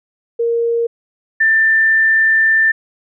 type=tone pair in turn; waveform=sine; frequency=466.2 / 1781.6 Hz; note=A#4 / A6; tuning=0 / +21 cents; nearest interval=octave + major seventh; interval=2321 cents; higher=second; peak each=-13 / -9 dBFS; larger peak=second; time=0.39-0.87 / 1.4-2.72 s; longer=second; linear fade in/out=10 ms; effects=none